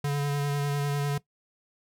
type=tone with vibrato; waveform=square; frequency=143.3 Hz; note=D3; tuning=42 cents flat; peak=-26 dBFS; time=0.04-1.18 s; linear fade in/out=5 ms; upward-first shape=sine; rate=10 Hz; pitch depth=17 cents each way; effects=noise-tail reverb RT60 0.1 s tail -18 dB re dry